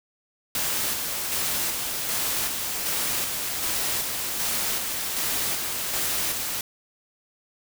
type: noise with tremolo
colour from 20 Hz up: white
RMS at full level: -26 dBFS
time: 0.55-6.61 s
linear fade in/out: 2 ms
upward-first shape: square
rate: 1.3 Hz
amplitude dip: 30%
effects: none